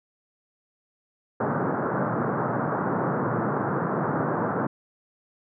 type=band-pass noise; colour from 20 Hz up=pink; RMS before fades=-26 dBFS; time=1.4-4.67 s; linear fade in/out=5 ms; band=120 to 1500 Hz; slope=48 dB/octave; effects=none